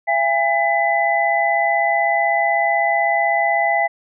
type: tone cluster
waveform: sine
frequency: 677 / 813 / 2003 Hz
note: E5 / G#5 / B6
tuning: +46 / -37 / +24 cents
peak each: -19 dBFS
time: 0.07-3.88 s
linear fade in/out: 20 ms
effects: none